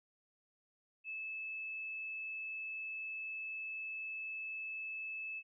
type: tone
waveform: sine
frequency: 2612 Hz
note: E7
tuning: 17 cents flat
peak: -40 dBFS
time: 1.04-5.43 s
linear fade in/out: 50 ms
effects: none